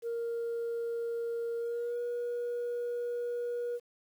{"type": "tone with pitch glide", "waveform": "sine", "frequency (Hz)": [466.2, 480.4], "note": ["A#4", "B4"], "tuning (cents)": [0, -48], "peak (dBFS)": -30, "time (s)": [0.02, 3.8], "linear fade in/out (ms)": 50, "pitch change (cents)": 52, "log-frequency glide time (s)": [1.58, 2], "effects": ["tanh soft clip ceiling -30 dBFS", "10-bit"]}